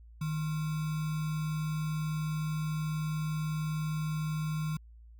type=tone with sample-and-hold; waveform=sine; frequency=155.56 Hz; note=D#3; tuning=in tune; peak=-30 dBFS; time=0.21-4.77 s; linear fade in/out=5 ms; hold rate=1225 Hz; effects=added 57 Hz sine -50 dBFS peak until 5.19 s